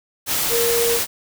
sine tone in noise, 468.2 Hz, A#4, 8 cents sharp, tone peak -18 dBFS, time 0.49-1 s, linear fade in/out 50 ms, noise white, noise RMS -21 dBFS, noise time 0.26-1.07 s, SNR 0 dB, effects none

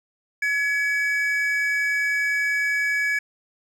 triangle tone pair together, 1686.9 / 2275 Hz, G#6 / C#7, +27 / +44 cents, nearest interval perfect fourth, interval 517 cents, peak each -21 / -22 dBFS, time 0.42-3.19 s, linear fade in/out 5 ms, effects none

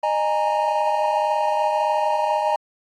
triangle chord, D# suspended fourth, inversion none, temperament equal with one note detuned, 612.6 / 830.6 / 932.3 Hz, D#5 / G#5 / A#5, -27 / 0 / 0 cents, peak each -21 dBFS, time 0.03-2.56 s, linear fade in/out 5 ms, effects AAC 32 kbps

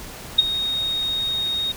sine tone with ADSR envelope, 3729 Hz, A#7, in tune, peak -7 dBFS, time 0.38-1.72 s, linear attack 11 ms, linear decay 19 ms, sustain -14 dB, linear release 6 ms, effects pink hiss -37 dBFS RMS until 1.76 s

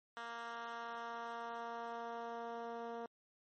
10% pulse tone with band-pass filter sweep, 233.1 Hz, A#3, in tune, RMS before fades -45 dBFS, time 0.17-3.06 s, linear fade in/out 0 ms, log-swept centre 1600 to 490 Hz, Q 1, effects MP3 32 kbps

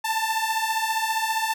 sawtooth beating tone pair, 880 / 895 Hz, A5 / A5, 0 / +29 cents, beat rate 15 Hz, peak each -22 dBFS, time 0.04-1.54 s, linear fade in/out 10 ms, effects none

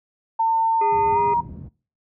sine tone with pitch glide, 902 to 946.3 Hz, A5 to A#5, +43 to +26 cents, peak -16 dBFS, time 0.39-1.41 s, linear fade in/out 10 ms, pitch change +83 cents, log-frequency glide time 1.13-1.18 s
harmonic tone, 409.3 Hz, G#4, 25 cents flat, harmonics 1 / 3 / 5 / 6, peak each -25 / -35 / -39 / -41 dBFS, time 0.81-1.34 s, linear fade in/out 5 ms
pink low-pass noise, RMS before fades -31 dBFS, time 0.91-1.69 s, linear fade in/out 20 ms, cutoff 160 Hz, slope 12 dB/octave
effects noise-tail reverb RT60 0.4 s tail -23 dB re dry + high-pass 100 Hz 12 dB/octave

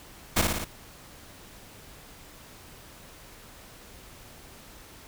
pink noise with echo, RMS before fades -22 dBFS, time 0.36-0.42 s, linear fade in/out 10 ms, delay 57 ms, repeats 4, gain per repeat -3 dB, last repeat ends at 0.648 s, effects pink hiss -49 dBFS RMS until 5.07 s

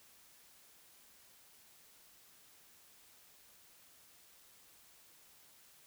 silence, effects white hiss -63 dBFS RMS until 5.86 s

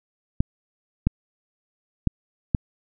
clicks, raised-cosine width 5 ms, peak -6 dBFS, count 4, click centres 0.405 / 1.07 / 2.073 / 2.548 s, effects none

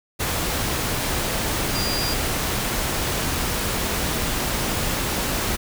sine tone in noise, 4798 Hz, D8, 36 cents sharp, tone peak -26 dBFS, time 1.74-2.15 s, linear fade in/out 20 ms, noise pink, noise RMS -24 dBFS, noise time 0.19-5.57 s, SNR -5 dB, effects none

